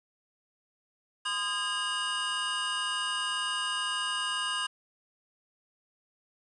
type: tone cluster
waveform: square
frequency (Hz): 1026 / 1233 / 1623 / 2863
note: C6 / D#6 / G#6 / F7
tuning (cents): -34 / -16 / -40 / +42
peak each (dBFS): -38 / -38 / -36 / -33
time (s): 1.25-4.67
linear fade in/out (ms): 10
effects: resampled to 22050 Hz + 9-bit